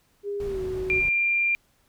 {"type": "tone with pitch glide", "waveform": "sine", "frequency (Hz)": [405.3, 373.8], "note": ["G#4", "F#4"], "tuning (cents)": [-42, 18], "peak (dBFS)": -27, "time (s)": [0.23, 1.03], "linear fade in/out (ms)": 50, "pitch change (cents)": -140, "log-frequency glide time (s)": [0.45, 0.61]}
{"type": "noise", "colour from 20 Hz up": "brown", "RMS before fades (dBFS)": -37, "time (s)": [0.4, 1.09], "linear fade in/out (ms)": 2}
{"type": "tone", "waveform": "sine", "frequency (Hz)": 2385, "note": "D7", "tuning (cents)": 26, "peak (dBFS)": -20, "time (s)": [0.9, 1.55], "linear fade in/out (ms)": 0}
{"effects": ["pink hiss -65 dBFS RMS until 1.88 s"]}